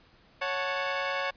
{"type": "chord", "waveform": "15% pulse", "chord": "F# minor", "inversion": "second", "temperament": "equal with one note detuned", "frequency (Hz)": [554.4, 735.7, 880], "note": ["C#5", "F#5", "A5"], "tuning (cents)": [0, -10, 0], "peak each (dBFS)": [-24, -29, -30], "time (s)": [0.41, 1.31], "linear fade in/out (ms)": 10, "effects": ["pink hiss -60 dBFS RMS until 1.36 s", "resampled to 11025 Hz"]}